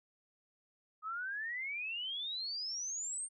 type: exponential sweep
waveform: sine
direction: up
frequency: 1244.5 to 8870 Hz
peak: -37 dBFS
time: 1.02-3.29 s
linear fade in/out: 50 ms
effects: none